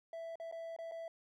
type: tone with dropouts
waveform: triangle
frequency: 661 Hz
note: E5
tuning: 5 cents sharp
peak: -40 dBFS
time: 0.13-1.08 s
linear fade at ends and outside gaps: 2 ms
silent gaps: 0.356-0.399 / 0.514-0.524 / 0.764-0.787 / 0.913-0.919 s
effects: none